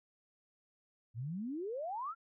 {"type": "exponential sweep", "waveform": "sine", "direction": "up", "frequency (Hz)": [106.1, 1410], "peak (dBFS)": -37, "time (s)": [1.14, 2.15], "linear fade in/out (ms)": 50, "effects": []}